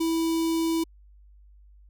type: tone with notch filter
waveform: square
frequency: 328 Hz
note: E4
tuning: 9 cents flat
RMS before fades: -25 dBFS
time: 0-0.84 s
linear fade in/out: 10 ms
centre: 1600 Hz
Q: 0.83
effects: added 50 Hz sine -50 dBFS peak until 1.89 s